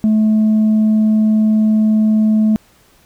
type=tone; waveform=sine; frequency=216.3 Hz; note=A3; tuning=29 cents flat; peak=-7 dBFS; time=0.04-2.56 s; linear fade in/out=0 ms; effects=tanh soft clip ceiling -8 dBFS + pink hiss -51 dBFS RMS until 3.05 s